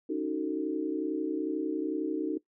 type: chord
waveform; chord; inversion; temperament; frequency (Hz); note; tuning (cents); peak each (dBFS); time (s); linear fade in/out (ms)
sine; D# half-diminished seventh; third; just; 280 / 311.1 / 373.4 / 448; C#4 / D#4 / F#4 / A4; +18 / 0 / +16 / +31; -36 / -31 / -35 / -36; 0.09-2.38; 10
effects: noise-tail reverb RT60 0.1 s tail -18 dB re dry